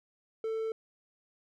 triangle tone, 444.5 Hz, A4, 18 cents sharp, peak -29 dBFS, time 0.44-0.72 s, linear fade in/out 2 ms, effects none

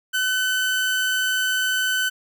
30% pulse tone, 1514 Hz, F#6, 39 cents sharp, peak -17 dBFS, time 0.13-2.1 s, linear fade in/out 20 ms, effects none

